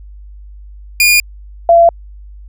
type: tone pair in turn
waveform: sawtooth / sine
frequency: 2429 / 678.9 Hz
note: D#7 / F5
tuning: -42 / -49 cents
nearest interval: octave + minor seventh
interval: 2207 cents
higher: first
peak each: -3 dBFS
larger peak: neither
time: 1-1.2 / 1.69-1.89 s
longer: neither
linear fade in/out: 2 ms
effects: added 50 Hz sine -31 dBFS peak until 2.48 s